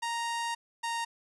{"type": "tone pair in turn", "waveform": "sawtooth", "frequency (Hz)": [932.3, 928.4], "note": ["A#5", "A#5"], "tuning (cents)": [0, -7], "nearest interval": "unison", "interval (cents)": 7, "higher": "first", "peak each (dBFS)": -27, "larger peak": "neither", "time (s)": [[0.02, 0.55], [0.83, 1.05]], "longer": "first", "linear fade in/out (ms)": 10, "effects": ["resampled to 24000 Hz"]}